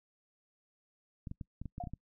clicks, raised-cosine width 5 ms, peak -29 dBFS, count 9, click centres 1.272 / 1.314 / 1.412 / 1.616 / 1.657 / 1.781 / 1.839 / 1.872 / 1.936 s
sine tone with exponential decay, 708 Hz, F5, 23 cents sharp, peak -34 dBFS, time 1.8-1.9 s, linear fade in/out 5 ms, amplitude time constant 21 ms
effects noise-tail reverb RT60 0.1 s tail -25 dB re dry

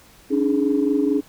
sine tone cluster, 279.7 / 304.1 / 417.5 Hz, C#4 / D#4 / G#4, +16 / -40 / +9 cents, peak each -19 / -21 / -22 dBFS, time 0.3-1.21 s, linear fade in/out 20 ms, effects tanh soft clip ceiling -8 dBFS + pink hiss -50 dBFS RMS until 1.28 s

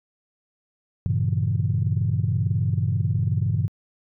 sine chord, G diminished seventh, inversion none, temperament equal, 98 / 116.54 / 138.59 / 164.81 Hz, G2 / Bb2 / Db3 / Fb3, 0 / 0 / 0 / 0 cents, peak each -23 / -24 / -26 / -28 dBFS, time 1.06-3.68 s, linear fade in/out 0 ms, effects tanh soft clip ceiling -11 dBFS

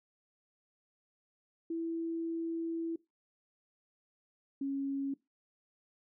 sine tone pair in turn, 330.6 / 275.4 Hz, E4 / C#4, +5 / -11 cents, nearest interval minor third, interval 316 cents, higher first, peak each -33 / -32 dBFS, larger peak second, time 1.7-2.96 / 4.61-5.14 s, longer first, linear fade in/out 5 ms, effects noise-tail reverb RT60 0.2 s tail -20 dB re dry

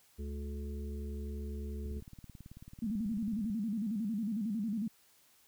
harmonic tone, 71.6 Hz, D2, 43 cents flat, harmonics 1 / 3 / 5 / 6, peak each -38 / -45 / -51 / -50 dBFS, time 0.18-2.01 s, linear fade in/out 20 ms
click train, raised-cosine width 5 ms, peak -37 dBFS, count 31, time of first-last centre 1.86-3.499 s, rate 18.3 Hz
sine tone with vibrato, 214.5 Hz, A3, 44 cents flat, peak -32 dBFS, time 2.82-4.88 s, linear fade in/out 5 ms, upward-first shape square, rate 11 Hz, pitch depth 120 cents each way
effects white hiss -66 dBFS RMS until 5.47 s

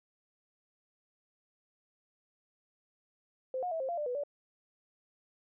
sine tone with pitch steps, 518 / 720 / 650 / 529 / 689 / 595 / 493.9 / 576 Hz, C5 / F#5 / E5 / C5 / F5 / D5 / B4 / D5, -17 / -47 / -24 / +19 / -24 / +22 / 0 / -34 cents, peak -32 dBFS, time 3.54-4.236 s, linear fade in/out 2 ms, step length 87 ms, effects none

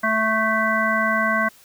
harmonic tone, 220 Hz, A3, in tune, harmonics 1 / 3 / 5 / 7 / 9, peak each -26 / -25 / -23 / -22 / -25 dBFS, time 0.03-1.49 s, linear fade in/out 10 ms, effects white hiss -51 dBFS RMS until 1.64 s

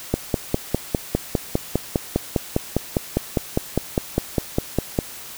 click train, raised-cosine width 2 ms, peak -4 dBFS, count 25, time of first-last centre 0.14-4.988 s, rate 4.95 Hz, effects white hiss -37 dBFS RMS until 5.37 s

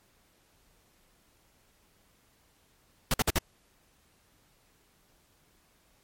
pink noise bursts, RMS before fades -25 dBFS, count 4, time 3.11-3.385 s, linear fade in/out 2 ms, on 29 ms, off 53 ms, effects pink hiss -66 dBFS RMS until 6.03 s + MP3 64 kbps

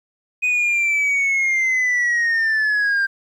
sine linear sweep, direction down, 2500 to 1580 Hz, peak -13 dBFS, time 0.42-3.07 s, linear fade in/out 20 ms, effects tanh soft clip ceiling -15 dBFS + 9-bit

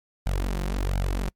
sawtooth tone with flanger, 46.68 Hz, F#1, 16 cents sharp, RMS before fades -26 dBFS, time 0.26-1.29 s, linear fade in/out 0 ms, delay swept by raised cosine 1.3 to 5.7 ms, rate 1.4 Hz, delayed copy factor +1, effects noise-tail reverb RT60 0.1 s tail -26 dB re dry + MP3 96 kbps

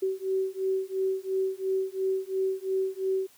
sine beating tone pair, 379.9 / 382.8 Hz, F#4 / G4, +46 / -41 cents, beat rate 2.9 Hz, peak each -29 dBFS, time 0.02-3.27 s, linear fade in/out 10 ms, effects white hiss -58 dBFS RMS until 3.37 s + high-pass 60 Hz 12 dB/octave

